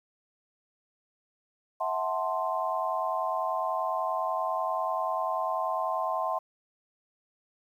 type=chord; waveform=sine; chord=F# half-diminished seventh; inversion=third; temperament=equal with one note detuned; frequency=649.8 / 740 / 880 / 1046.5 Hz; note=E5 / F#5 / A5 / C6; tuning=-25 / 0 / 0 / 0 cents; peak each=-32 / -33 / -35 / -31 dBFS; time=1.8-6.39 s; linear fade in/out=10 ms; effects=10-bit